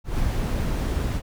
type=noise with ADSR envelope; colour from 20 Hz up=brown; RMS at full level=-22 dBFS; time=0.04-1.22 s; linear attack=160 ms; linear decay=7 ms; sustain=-2 dB; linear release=53 ms; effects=none